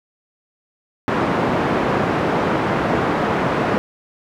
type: band-pass noise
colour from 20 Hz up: pink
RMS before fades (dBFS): -19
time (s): 1.08-3.78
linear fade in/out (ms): 0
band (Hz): 170 to 1400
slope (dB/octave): 12
effects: none